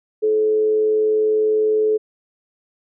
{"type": "tone with frequency modulation", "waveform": "sine", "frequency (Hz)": 430, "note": "A4", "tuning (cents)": -40, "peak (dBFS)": -14, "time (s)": [0.22, 1.98], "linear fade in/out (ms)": 20, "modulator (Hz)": 100, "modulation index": 0.22, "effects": []}